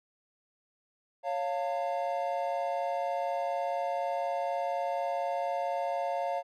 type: chord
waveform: triangle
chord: Db augmented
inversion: none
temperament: equal with one note detuned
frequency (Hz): 554.4 / 698.5 / 900.6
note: Db5 / F5 / A5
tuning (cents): 0 / 0 / +40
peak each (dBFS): -32 / -30 / -35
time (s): 1.23-6.43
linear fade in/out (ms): 50
effects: none